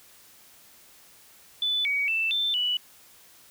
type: tone with pitch steps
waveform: sine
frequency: 3490 / 2258 / 2657 / 3549 / 2954 Hz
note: A7 / C#7 / E7 / A7 / F#7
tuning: -15 / +31 / +13 / +14 / -3 cents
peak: -23 dBFS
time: 1.62-2.77 s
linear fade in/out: 2 ms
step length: 230 ms
effects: white hiss -54 dBFS RMS until 3.5 s